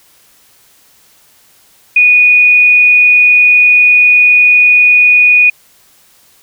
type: tone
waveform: sine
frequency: 2467 Hz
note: D#7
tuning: 15 cents flat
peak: -3 dBFS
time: 1.96-5.5 s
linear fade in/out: 5 ms
effects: white hiss -47 dBFS RMS until 6.42 s